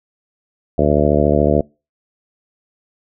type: harmonic tone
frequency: 73.8 Hz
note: D2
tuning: 9 cents sharp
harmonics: 1 / 2 / 3 / 4 / 5 / 6 / 7 / 8 / 9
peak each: -20 / -20 / -20 / -20 / -20 / -20 / -20 / -20 / -20 dBFS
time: 0.78-1.61 s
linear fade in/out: 5 ms
effects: noise-tail reverb RT60 0.3 s tail -26 dB re dry